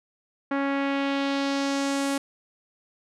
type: tone with low-pass filter sweep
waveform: sawtooth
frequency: 277.2 Hz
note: C#4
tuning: in tune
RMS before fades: -26 dBFS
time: 0.51-2.18 s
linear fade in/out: 5 ms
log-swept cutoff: 1700 to 10000 Hz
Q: 1.5
effects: none